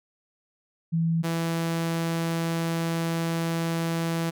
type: tone pair in turn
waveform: sine / sawtooth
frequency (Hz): 164.81 / 165.86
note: E3 / E3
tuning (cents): 0 / +11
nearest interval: unison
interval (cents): 11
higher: second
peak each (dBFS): -21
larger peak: neither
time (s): 0.92-1.23 / 1.23-4.31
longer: second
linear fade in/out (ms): 20
effects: none